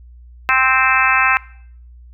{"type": "harmonic tone", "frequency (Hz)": 261.6, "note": "C4", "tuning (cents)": 0, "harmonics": [3, 4, 5, 6, 7, 8, 9, 10], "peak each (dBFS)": [-23, -19, -18, -18, -21, -21, -23, -18], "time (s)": [0.49, 1.37], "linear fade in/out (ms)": 0, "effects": ["noise-tail reverb RT60 0.6 s tail -21 dB re dry", "added 60 Hz sine -38 dBFS peak until 2.13 s"]}